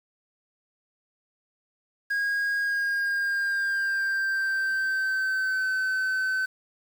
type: tone with pitch glide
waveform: triangle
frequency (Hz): 1636 to 1526.4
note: G#6 to G6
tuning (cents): -26 to -47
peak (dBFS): -22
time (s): 2.1-6.46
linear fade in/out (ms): 10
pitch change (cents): -121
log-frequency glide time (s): 2.59-5.65
effects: 8-bit